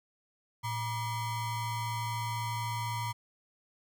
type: ring-modulated tone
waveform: square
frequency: 537 Hz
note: C5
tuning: 45 cents sharp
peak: -30 dBFS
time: 0.63-3.13 s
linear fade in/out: 20 ms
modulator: 423 Hz
effects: none